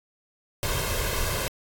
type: noise with comb filter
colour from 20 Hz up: pink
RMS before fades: -27 dBFS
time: 0.63-1.48 s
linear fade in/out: 0 ms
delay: 1.9 ms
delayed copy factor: +0.6
effects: AAC 64 kbps